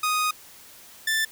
sawtooth tone pair in turn, 1244.5 / 1766.7 Hz, D#6 / A6, 0 / +7 cents, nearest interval tritone, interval 607 cents, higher second, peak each -18 dBFS, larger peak neither, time 0.03-0.31 / 1.07-1.25 s, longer first, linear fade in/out 5 ms, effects white hiss -48 dBFS RMS until 1.31 s

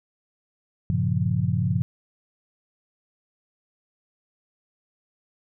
sine chord, G half-diminished seventh, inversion none, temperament equal, 98 / 116.54 / 138.59 / 174.61 Hz, G2 / Bb2 / Db3 / F3, 0 / 0 / 0 / 0 cents, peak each -26 dBFS, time 0.9-1.82 s, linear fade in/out 0 ms, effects none

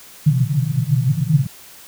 pink band-pass noise, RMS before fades -17 dBFS, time 0.26-1.47 s, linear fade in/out 10 ms, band 120 to 160 Hz, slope 96 dB/octave, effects white hiss -42 dBFS RMS until 1.87 s

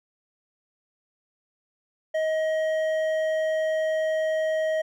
triangle tone with hard clipping, 631 Hz, D#5, 24 cents sharp, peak -24 dBFS, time 2.14-4.82 s, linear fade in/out 10 ms, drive 11 dB, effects none

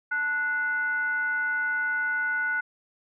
sine tone with frequency modulation, 1470 Hz, F#6, 12 cents flat, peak -24 dBFS, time 0.11-2.61 s, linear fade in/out 10 ms, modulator 593 Hz, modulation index 0.4, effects none

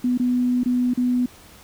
sine tone with dropouts, 247.8 Hz, B3, 6 cents sharp, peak -17 dBFS, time 0.04-1.26 s, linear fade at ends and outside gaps 5 ms, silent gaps 0.176-0.197 / 0.635-0.658 / 0.937-0.974 s, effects pink hiss -47 dBFS RMS until 1.63 s

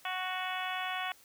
harmonic tone with a mistuned harmonic, 370 Hz, F#4, in tune, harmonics 2 / 3 / 4 / 5 / 6 / 7 / 8 / 9, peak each -38 / -40 / -41 / -42 / -43 / -43 / -44 / -45 dBFS, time 0.05-1.12 s, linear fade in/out 2 ms, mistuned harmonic 9, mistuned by +29 cents, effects white hiss -60 dBFS RMS until 1.24 s

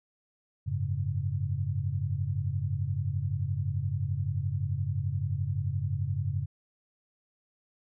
sine chord, F# suspended second, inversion none, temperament just, 92.5 / 104.06 / 138.75 Hz, F#2 / G#2 / C#3, 0 / +4 / +2 cents, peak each -32 dBFS, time 0.66-6.46 s, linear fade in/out 20 ms, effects none

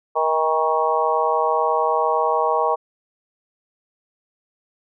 harmonic tone with a mistuned harmonic, 158 Hz, D#3, 27 cents sharp, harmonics 3 / 4 / 5 / 6 / 7, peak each -23 / -23 / -23 / -23 / -23 dBFS, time 0.15-2.76 s, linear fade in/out 20 ms, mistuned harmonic 5, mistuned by +24 cents, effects none

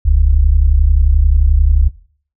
sine tone pair together, 40.13 / 71.5 Hz, E1 / D2, -46 / -46 cents, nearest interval minor seventh, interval 1000 cents, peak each -10 dBFS, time 0.05-1.89 s, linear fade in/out 10 ms, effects noise-tail reverb RT60 0.5 s tail -19 dB re dry

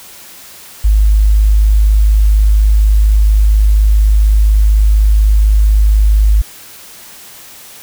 sine tone, 52.1 Hz, G#1, 6 cents sharp, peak -5 dBFS, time 0.84-6.42 s, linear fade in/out 10 ms, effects white hiss -35 dBFS RMS until 7.82 s

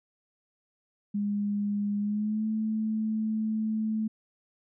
sine tone with pitch glide, 204.7 to 218.1 Hz, G#3 to A3, -25 to -15 cents, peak -26 dBFS, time 1.14-4.08 s, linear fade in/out 10 ms, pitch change +110 cents, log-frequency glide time 1.99-2.46 s, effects none

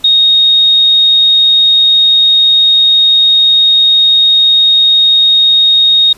sine tone, 3729 Hz, A#7, in tune, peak -4 dBFS, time 0.04-6.13 s, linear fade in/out 5 ms, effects pink hiss -40 dBFS RMS until 6.17 s + resampled to 32000 Hz

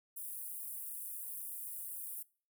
pink high-pass noise, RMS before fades -44 dBFS, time 0.16-2.23 s, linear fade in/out 10 ms, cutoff 9500 Hz, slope 48 dB/octave, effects noise-tail reverb RT60 0.4 s tail -22 dB re dry

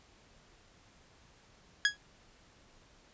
sawtooth tone with exponential decay, 1664 Hz, G#6, 3 cents sharp, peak -17 dBFS, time 1.85-1.97 s, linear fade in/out 1 ms, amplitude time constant 24 ms, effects pink hiss -62 dBFS RMS until 3.13 s + resampled to 16000 Hz

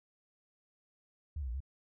sine tone with pitch steps, 75.3 / 66.5 / 58.3 / 67.9 Hz, D2 / C2 / A#1 / C#2, +44 / +29 / +1 / -35 cents, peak -35 dBFS, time 1.36-1.604 s, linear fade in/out 5 ms, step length 61 ms, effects none

